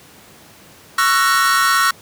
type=chord; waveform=45% pulse; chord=F# dominant seventh; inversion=second; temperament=equal with one note detuned; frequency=1108.7 / 1341.6 / 1480 / 1864.7 Hz; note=C#6 / E6 / F#6 / A#6; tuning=0 / +30 / 0 / 0 cents; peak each=-18 / -17 / -19 / -20 dBFS; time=0.98-1.91 s; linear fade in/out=5 ms; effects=pink hiss -44 dBFS RMS until 2.01 s + high-pass 100 Hz 12 dB/octave